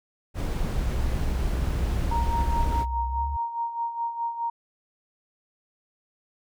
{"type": "noise", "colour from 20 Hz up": "brown", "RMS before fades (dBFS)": -27, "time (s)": [0.34, 2.86], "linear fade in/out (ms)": 50}
{"type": "tone with pitch glide", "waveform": "sine", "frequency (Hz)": [63.5, 70.46], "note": ["B1", "C#2"], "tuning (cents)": [49, 29], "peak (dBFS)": -27, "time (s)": [0.76, 3.37], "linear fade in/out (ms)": 10, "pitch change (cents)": 180, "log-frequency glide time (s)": [3.09, 3.24]}
{"type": "tone with tremolo", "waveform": "sine", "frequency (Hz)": 932.3, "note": "A#5", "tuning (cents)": 0, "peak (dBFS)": -24, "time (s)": [2.11, 4.5], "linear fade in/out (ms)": 5, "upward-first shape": "sine", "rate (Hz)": 4.8, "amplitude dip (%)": 65}
{"effects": []}